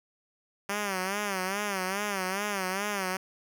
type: tone with vibrato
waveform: 5% pulse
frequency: 196 Hz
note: G3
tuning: in tune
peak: -18 dBFS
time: 0.69-3.17 s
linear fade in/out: 5 ms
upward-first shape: sine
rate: 2.4 Hz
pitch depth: 110 cents each way
effects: none